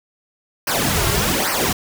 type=noise with flanger; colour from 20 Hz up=pink; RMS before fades=-19 dBFS; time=0.67-1.73 s; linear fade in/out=5 ms; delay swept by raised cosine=0.27 to 4.07 ms; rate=1.2 Hz; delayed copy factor=-1; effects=none